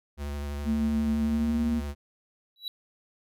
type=tone with vibrato; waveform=square; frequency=72 Hz; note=D2; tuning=34 cents flat; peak=-32 dBFS; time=0.17-1.95 s; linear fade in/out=50 ms; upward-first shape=sine; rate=12 Hz; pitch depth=23 cents each way
type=tone with pitch glide; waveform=sine; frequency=223.6 to 233.6 Hz; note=A3 to A#3; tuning=+28 to +4 cents; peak=-24 dBFS; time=0.64-1.82 s; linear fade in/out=50 ms; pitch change=+76 cents; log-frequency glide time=1.22-1.58 s
type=tone with exponential growth; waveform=triangle; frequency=3916 Hz; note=B7; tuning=15 cents flat; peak=-26 dBFS; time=2.56-2.68 s; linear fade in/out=1 ms; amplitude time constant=25 ms
effects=none